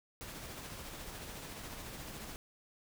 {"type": "noise with tremolo", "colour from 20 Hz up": "pink", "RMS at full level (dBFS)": -45, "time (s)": [0.21, 2.36], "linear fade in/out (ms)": 0, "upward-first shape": "sine", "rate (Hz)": 14, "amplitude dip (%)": 30, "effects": []}